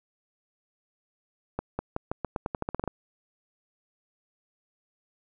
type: accelerating click train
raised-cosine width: 1 ms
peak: -15 dBFS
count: 14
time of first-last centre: 1.59-2.877 s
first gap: 200 ms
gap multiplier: 0.87
effects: none